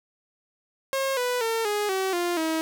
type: tone with pitch steps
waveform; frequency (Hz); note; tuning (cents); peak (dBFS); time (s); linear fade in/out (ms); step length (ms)
sawtooth; 539 / 494.3 / 453.2 / 415.6 / 381.1 / 349.5 / 320.5; C#5 / B4 / A#4 / G#4 / G4 / F4 / E4; -49 / +1 / -49 / +1 / -49 / +1 / -49; -20; 0.93-2.61; 0; 240
effects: none

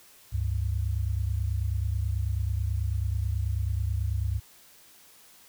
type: tone pair together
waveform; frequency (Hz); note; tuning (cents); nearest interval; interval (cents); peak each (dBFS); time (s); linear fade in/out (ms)
sine; 70.29 / 99.5; C#2 / G2; +25 / +26; tritone; 601; -28; 0.32-4.4; 20
effects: white hiss -55 dBFS RMS until 5.48 s

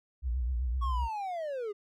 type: tone with vibrato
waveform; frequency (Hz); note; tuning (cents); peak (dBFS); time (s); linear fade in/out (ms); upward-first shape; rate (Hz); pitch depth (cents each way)
sine; 61.74; B1; 0; -28; 0.22-1.09; 50; triangle; 7.8; 150
type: linear sweep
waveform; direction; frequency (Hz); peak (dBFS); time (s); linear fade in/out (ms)
triangle; down; 1117 to 395.2; -31; 0.81-1.73; 20
effects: none

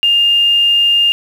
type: tone with quantisation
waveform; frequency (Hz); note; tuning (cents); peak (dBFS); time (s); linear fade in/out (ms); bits
sine; 2813; F7; +12; -8; 0.03-1.12; 0; 6
effects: none

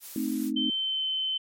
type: noise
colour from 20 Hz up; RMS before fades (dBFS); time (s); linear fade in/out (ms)
blue; -41; 0-0.52; 50
type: chord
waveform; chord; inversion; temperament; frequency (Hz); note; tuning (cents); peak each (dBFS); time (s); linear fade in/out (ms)
sine; A diminished; none; equal; 220 / 261.6 / 311.1; A3 / C4 / Eb4; 0 / 0 / 0; -32 / -30 / -31; 0.16-0.7; 2
type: tone with pitch glide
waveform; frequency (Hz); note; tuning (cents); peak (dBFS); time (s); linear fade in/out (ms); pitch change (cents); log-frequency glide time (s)
sine; 3095 to 3068; G7 to G7; -23 to -38; -26; 0.56-1.38; 10; -15; 0.72-1.06
effects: MP3 64 kbps

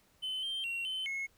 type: tone with pitch steps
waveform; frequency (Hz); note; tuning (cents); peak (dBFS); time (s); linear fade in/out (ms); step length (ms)
triangle; 3047 / 3152 / 2741 / 3063 / 2177; G7 / G7 / F7 / G7 / C#7; -50 / +9 / -33 / -41 / -32; -32; 0.22-1.27; 20; 210
effects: tanh soft clip ceiling -28 dBFS + pink hiss -68 dBFS RMS until 1.37 s

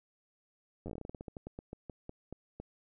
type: slowing click train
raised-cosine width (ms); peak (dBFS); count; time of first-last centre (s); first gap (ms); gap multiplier
2; -29; 22; 0.86-2.6; 10; 1.18
effects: none

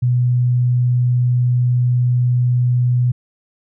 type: tone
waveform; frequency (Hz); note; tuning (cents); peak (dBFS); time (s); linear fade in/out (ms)
sine; 123.47; B2; 0; -12; 0.02-3.12; 10
effects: none

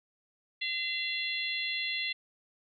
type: harmonic tone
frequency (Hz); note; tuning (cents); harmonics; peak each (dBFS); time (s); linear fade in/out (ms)
684; F5; -36; 3 / 4 / 5 / 6; -35 / -36 / -37 / -38; 0.61-2.13; 10
effects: none

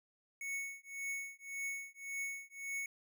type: tone with tremolo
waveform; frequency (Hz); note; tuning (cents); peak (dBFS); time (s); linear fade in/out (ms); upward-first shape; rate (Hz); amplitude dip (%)
square; 2213; C#7; -3; -37; 0.41-2.86; 2; triangle; 1.8; 100
effects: none

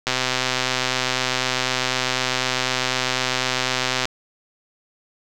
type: click train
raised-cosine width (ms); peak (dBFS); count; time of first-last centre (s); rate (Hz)
0.2; -3; 511; 0.07-4.054; 128
effects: none

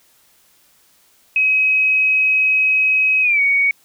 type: tone with pitch glide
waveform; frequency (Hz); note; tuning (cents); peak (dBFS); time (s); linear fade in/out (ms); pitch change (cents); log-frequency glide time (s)
sine; 2542 to 2239; D#7 to C#7; +36 to +17; -12; 1.36-3.71; 2; -219; 3.22-3.41
effects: white hiss -55 dBFS RMS until 3.84 s

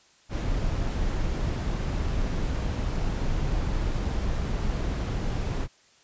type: noise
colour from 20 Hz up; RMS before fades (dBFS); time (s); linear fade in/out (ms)
brown; -27; 0.29-5.68; 50
effects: white hiss -59 dBFS RMS until 6.03 s + resampled to 16000 Hz

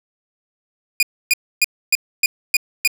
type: tone bursts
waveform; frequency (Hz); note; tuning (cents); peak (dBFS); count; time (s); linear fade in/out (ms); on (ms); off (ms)
sawtooth; 2441; D#7; -34; -8; 7; 1-2.876; 2; 28; 280
effects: none

